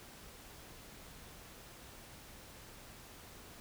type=silence; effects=pink hiss -54 dBFS RMS until 3.6 s